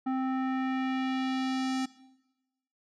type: tone with low-pass filter sweep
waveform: square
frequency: 261.6 Hz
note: C4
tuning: in tune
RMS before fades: -30 dBFS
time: 0.06-1.86 s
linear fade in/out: 10 ms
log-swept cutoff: 1100 to 6600 Hz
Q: 1.3
effects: noise-tail reverb RT60 1.0 s tail -19 dB re dry